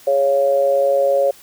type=tone with amplitude modulation; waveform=sine; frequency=554.4 Hz; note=C#5; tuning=in tune; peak=-9 dBFS; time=0.07-1.31 s; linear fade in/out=5 ms; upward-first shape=sine; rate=140 Hz; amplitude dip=75%; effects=white hiss -45 dBFS RMS until 1.42 s